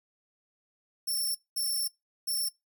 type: tone bursts at uneven times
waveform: 10% pulse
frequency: 5410 Hz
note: E8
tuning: 44 cents sharp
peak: -23 dBFS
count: 3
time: 1.07-1.35 / 1.56-1.88 / 2.27-2.49 s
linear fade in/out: 10 ms
effects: noise-tail reverb RT60 0.2 s tail -21 dB re dry